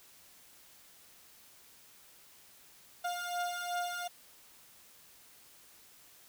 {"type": "beating tone pair", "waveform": "30% pulse", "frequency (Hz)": [705, 707.7], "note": ["F5", "F5"], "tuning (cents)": [16, 23], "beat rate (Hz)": 2.7, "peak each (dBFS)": [-36, -34], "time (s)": [3.04, 4.08], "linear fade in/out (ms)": 10, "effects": ["white hiss -59 dBFS RMS until 6.28 s"]}